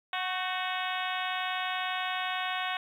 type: harmonic tone with a mistuned harmonic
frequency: 368.4 Hz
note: F#4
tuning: 7 cents flat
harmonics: 2 / 3 / 4 / 5 / 6 / 7 / 8 / 9 / 10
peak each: -35 / -37 / -38 / -39 / -40 / -40 / -41 / -42 / -42 dBFS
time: 0.13-2.77 s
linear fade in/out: 2 ms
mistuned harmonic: 4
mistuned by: +43 cents
effects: 10-bit